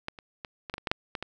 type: clicks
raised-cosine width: 0.3 ms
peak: -16 / -28 / -21 / -21 / -16 / -23 / -13 / -7 / -16 / -18 dBFS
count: 10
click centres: 0.084 / 0.188 / 0.448 / 0.698 / 0.74 / 0.781 / 0.872 / 0.915 / 1.152 / 1.226 s
effects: none